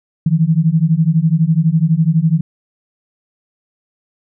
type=beating tone pair; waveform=sine; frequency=155.56 / 167.56 Hz; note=D#3 / E3; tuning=0 / +29 cents; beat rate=12 Hz; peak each=-13 dBFS; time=0.26-2.41 s; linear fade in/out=5 ms; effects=none